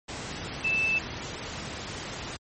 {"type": "tone in noise", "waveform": "sine", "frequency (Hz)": 2637, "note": "E7", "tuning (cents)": 0, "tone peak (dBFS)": -23, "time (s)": [0.64, 0.99], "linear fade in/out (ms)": 10, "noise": "pink", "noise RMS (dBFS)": -36, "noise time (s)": [0.08, 2.37], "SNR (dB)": 10, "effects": ["high-pass 60 Hz 12 dB/octave", "MP3 32 kbps"]}